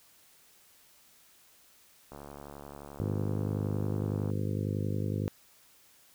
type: click train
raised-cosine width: 1 ms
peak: -31 dBFS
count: 157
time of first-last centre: 2.12-4.302 s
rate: 71.5 Hz
type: harmonic tone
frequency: 50.9 Hz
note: G#1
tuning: 34 cents flat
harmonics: 2 / 3 / 4 / 5 / 6 / 7 / 8 / 9 / 10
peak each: -32 / -36 / -38 / -40 / -42 / -43 / -44 / -45 / -46 dBFS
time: 3-5.28 s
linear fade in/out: 0 ms
effects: white hiss -61 dBFS RMS until 6.14 s